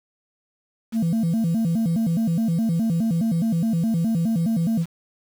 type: tone with vibrato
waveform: sine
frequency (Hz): 194.1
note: G3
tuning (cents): -17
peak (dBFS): -16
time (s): 0.92-4.86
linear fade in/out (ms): 50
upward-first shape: square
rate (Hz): 4.8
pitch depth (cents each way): 260
effects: tanh soft clip ceiling -17 dBFS + 7-bit